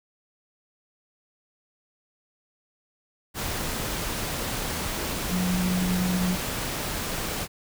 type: tone in noise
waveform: sine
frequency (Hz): 181.7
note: F#3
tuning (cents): -31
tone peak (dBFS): -23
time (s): 5.29-6.38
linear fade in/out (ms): 50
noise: pink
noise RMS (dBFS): -30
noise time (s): 3.34-7.48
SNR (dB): +4
effects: none